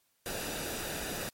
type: noise with comb filter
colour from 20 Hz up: pink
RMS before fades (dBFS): -37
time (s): 0.26-1.29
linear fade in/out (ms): 0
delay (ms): 0.93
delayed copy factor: -0.55
effects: white hiss -73 dBFS RMS until 1.33 s + MP3 64 kbps